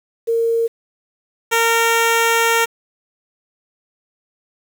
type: tone pair in turn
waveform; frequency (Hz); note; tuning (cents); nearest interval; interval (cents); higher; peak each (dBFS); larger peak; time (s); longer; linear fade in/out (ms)
sine / 10% pulse; 460 / 460; A#4 / A#4; -23 / -23; unison; 0; neither; -14 / -5; second; 0.27-0.68 / 1.51-2.66; second; 20
effects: 7-bit